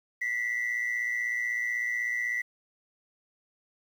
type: tone pair together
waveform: sine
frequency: 1952.9 / 2069 Hz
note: B6 / C7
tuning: -20 / -20 cents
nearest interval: minor second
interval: 100 cents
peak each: -27 / -32 dBFS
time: 0.21-2.42 s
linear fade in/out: 10 ms
effects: tanh soft clip ceiling -24 dBFS + 9-bit